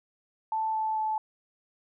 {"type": "tone with pitch steps", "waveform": "sine", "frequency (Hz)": [880, 874.4, 868.9], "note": ["A5", "A5", "A5"], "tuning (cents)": [0, -11, -22], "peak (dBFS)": -26, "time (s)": [0.52, 1.18], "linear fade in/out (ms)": 2, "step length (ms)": 220, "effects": []}